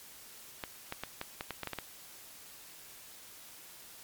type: clicks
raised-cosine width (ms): 0.3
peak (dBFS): -20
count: 10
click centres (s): 0.638 / 0.924 / 1.036 / 1.214 / 1.409 / 1.507 / 1.633 / 1.673 / 1.733 / 1.787
effects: white hiss -52 dBFS RMS until 4.03 s + MP3 96 kbps